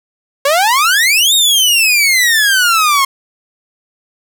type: exponential two-way sweep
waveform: sawtooth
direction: up then down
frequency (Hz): 540 to 3781 to 1068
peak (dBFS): -5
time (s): 0.45-3.05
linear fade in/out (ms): 5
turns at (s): 1.34
effects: none